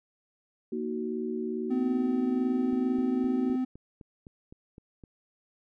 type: chord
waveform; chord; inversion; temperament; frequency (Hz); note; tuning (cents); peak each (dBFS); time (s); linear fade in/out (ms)
sine; D# minor; second; just; 233.3 / 311.1 / 373.4; A#3 / D#4 / F#4; +2 / 0 / +16; -33 / -37 / -33; 0.72-3.56; 5
type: tone with pitch glide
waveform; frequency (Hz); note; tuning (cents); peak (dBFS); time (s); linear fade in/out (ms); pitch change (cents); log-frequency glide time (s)
triangle; 255 to 256.8; C4 to C4; -44 to -32; -24; 1.7-3.65; 10; +12; 2.26-3.45
type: click train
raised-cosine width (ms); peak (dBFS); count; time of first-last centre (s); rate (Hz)
3; -34; 10; 2.73-5.038; 3.9
effects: none